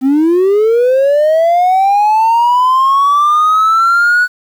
triangle linear sweep, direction up, 255.3 to 1480 Hz, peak -4 dBFS, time 0.01-4.28 s, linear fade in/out 50 ms, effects tanh soft clip ceiling -2 dBFS + 7-bit

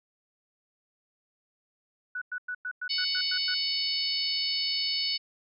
sine tone bursts, 1480 Hz, F#6, in tune, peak -31 dBFS, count 9, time 2.15-3.544 s, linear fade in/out 5 ms, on 66 ms, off 100 ms
harmonic tone, 743 Hz, F#5, 7 cents sharp, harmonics 3 / 4 / 5 / 6 / 7, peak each -38 / -34 / -38 / -29 / -34 dBFS, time 2.89-5.18 s, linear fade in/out 20 ms
effects none

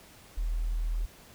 sine tone, 40.2 Hz, E1, 43 cents flat, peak -27 dBFS, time 0.37-1.06 s, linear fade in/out 10 ms, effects pink hiss -54 dBFS RMS until 1.34 s

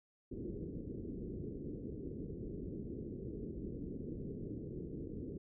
white low-pass noise, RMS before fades -44 dBFS, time 0.31-5.38 s, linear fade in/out 10 ms, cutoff 420 Hz, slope 48 dB/octave, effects none

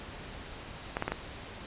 clicks, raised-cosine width 0.5 ms, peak -15 dBFS, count 4, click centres 0.969 / 1.024 / 1.08 / 1.12 s, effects pink hiss -44 dBFS RMS until 1.66 s + resampled to 8000 Hz

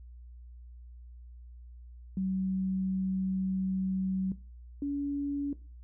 sine tone pair in turn, 189.1 / 284 Hz, F#3 / C#4, +38 / +42 cents, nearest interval perfect fifth, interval 704 cents, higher second, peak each -28 / -29 dBFS, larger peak first, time 2.17-4.32 / 4.82-5.53 s, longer first, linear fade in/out 2 ms, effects noise-tail reverb RT60 0.3 s tail -17 dB re dry + added 60 Hz sine -46 dBFS peak until 5.83 s

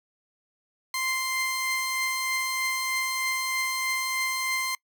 sawtooth tone pair together, 1044.9 / 2093 Hz, C6 / C7, -3 / 0 cents, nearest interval octave, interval 1203 cents, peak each -28 / -24 dBFS, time 0.94-4.75 s, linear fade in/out 2 ms, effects noise-tail reverb RT60 0.1 s tail -24 dB re dry

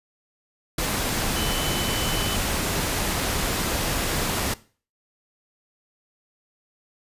sine tone in noise, 3019 Hz, F#7, 34 cents sharp, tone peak -30 dBFS, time 1.36-2.36 s, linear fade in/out 5 ms, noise pink, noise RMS -25 dBFS, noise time 0.78-4.54 s, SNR -8 dB, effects noise-tail reverb RT60 0.4 s tail -19 dB re dry + resampled to 32000 Hz

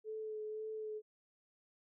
sine tone with vibrato, 432.4 Hz, A4, 30 cents flat, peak -40 dBFS, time 0.04-1.02 s, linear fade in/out 50 ms, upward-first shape sine, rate 1.9 Hz, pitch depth 17 cents each way, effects none

